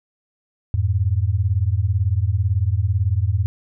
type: beating tone pair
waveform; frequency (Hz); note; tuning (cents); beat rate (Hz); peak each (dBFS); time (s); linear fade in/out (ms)
sine; 87.4 / 105.4; F2 / G#2; +2 / +26; 18; -19; 0.74-3.46; 0
effects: none